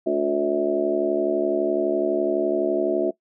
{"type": "harmonic tone with a mistuned harmonic", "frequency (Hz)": 71.9, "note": "D2", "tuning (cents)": -36, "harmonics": [3, 4, 5, 6, 7, 8, 9], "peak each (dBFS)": [-33, -27, -22, -34, -34, -31, -24], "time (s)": [0.06, 3.11], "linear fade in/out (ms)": 10, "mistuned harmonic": 6, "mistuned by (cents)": 26, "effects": ["noise-tail reverb RT60 0.1 s tail -19 dB re dry"]}